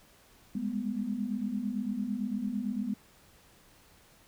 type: tone cluster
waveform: sine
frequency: 200.5 / 209.4 / 247.2 Hz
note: G3 / G#3 / B3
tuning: +39 / +15 / +2 cents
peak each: -37 / -34 / -34 dBFS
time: 0.55-2.94 s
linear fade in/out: 5 ms
effects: pink hiss -60 dBFS RMS until 4.27 s